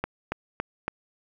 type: click train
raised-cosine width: 0.5 ms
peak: -12 dBFS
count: 4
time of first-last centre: 0.04-0.88 s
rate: 3.57 Hz
effects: 8-bit